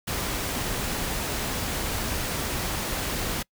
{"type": "noise", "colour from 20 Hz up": "pink", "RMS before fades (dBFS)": -29, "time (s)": [0.07, 3.43], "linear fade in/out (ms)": 10, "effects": ["noise-tail reverb RT60 0.1 s tail -25 dB re dry"]}